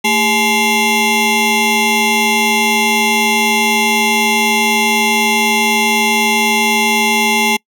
20% pulse ring-modulated tone, 628 Hz, D#5, 16 cents sharp, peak -3 dBFS, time 0.04-7.57 s, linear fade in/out 10 ms, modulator 1480 Hz, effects noise-tail reverb RT60 0.1 s tail -26 dB re dry

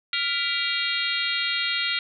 harmonic tone with a mistuned harmonic, 466.2 Hz, A#4, in tune, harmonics 3 / 4 / 5 / 6 / 7 / 8 / 9, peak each -31 / -31 / -31 / -31 / -31 / -31 / -31 dBFS, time 0.13-1.99 s, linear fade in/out 2 ms, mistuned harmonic 4, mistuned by +110 cents, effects none

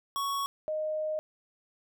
square / sine tone pair in turn, 1113 / 618.9 Hz, C#6 / D#5, +7 / -9 cents, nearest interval minor seventh, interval 1016 cents, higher first, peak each -30 / -29 dBFS, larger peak second, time 0.16-0.46 / 0.68-1.19 s, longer second, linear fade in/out 0 ms, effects none

